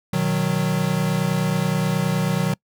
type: chord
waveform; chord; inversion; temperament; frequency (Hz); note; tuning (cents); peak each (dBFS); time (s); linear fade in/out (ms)
square; B major; none; equal; 123.47 / 155.56 / 185; B2 / D#3 / F#3; 0 / 0 / 0; -28 / -23 / -23; 0.13-2.54; 5
effects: noise-tail reverb RT60 0.1 s tail -26 dB re dry